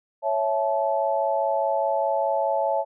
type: chord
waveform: sine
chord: A major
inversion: first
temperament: equal with one note detuned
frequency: 554.4 / 659.3 / 865.4 Hz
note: C#5 / E5 / A5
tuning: 0 / 0 / -29 cents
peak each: -25 dBFS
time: 0.22-2.85 s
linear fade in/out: 50 ms
effects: none